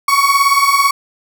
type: beating tone pair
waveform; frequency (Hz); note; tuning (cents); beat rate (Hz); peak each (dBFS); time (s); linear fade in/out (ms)
35% pulse; 1108.7 / 1126.7; C#6 / C#6; 0 / +28; 18; -11; 0.08-0.91; 5
effects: none